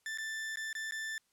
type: tone with dropouts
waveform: 40% pulse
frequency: 1768 Hz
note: A6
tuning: 8 cents sharp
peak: -36 dBFS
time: 0.06-1.18 s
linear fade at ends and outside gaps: 1 ms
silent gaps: 0.175-0.184 / 0.558-0.571 / 0.729-0.751 / 0.91-0.921 s
effects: white hiss -75 dBFS RMS until 1.32 s + low-pass 11000 Hz 12 dB/octave